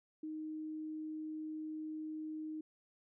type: tone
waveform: sine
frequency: 311.1 Hz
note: D#4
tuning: in tune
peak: -40 dBFS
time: 0.23-2.61 s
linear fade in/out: 5 ms
effects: none